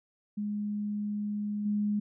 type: tone with level steps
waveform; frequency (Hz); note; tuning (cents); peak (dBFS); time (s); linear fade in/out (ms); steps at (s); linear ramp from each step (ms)
sine; 207.7; G#3; 0; -30 / -26; 0.37-2; 10; 1.65; 10
effects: none